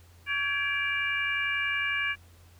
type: tone cluster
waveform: sine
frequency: 1134 / 1591 / 1682 / 2341 / 2828 Hz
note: C#6 / G6 / G#6 / D7 / F7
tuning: +39 / +25 / +22 / -6 / +21 cents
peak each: -38 / -38 / -31 / -29 / -36 dBFS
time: 0.26-2.16 s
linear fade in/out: 50 ms
effects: added 86 Hz sine -53 dBFS peak until 2.59 s + pink hiss -60 dBFS RMS until 2.59 s